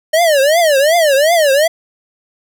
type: tone with vibrato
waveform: square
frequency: 610 Hz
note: D#5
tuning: 34 cents flat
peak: -9 dBFS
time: 0.13-1.68 s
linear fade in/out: 10 ms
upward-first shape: triangle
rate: 2.7 Hz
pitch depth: 260 cents each way
effects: none